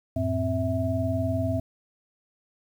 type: tone cluster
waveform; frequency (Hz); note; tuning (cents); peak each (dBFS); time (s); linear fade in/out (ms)
sine; 88.7 / 108.8 / 261.6 / 653; F2 / A2 / C4 / E5; +27 / -19 / 0 / -17; -29; 0.16-1.6; 5
effects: 9-bit